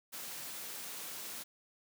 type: high-pass noise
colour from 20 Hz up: white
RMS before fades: -44 dBFS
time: 0.12-1.44 s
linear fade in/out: 20 ms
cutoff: 140 Hz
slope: 12 dB/octave
effects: none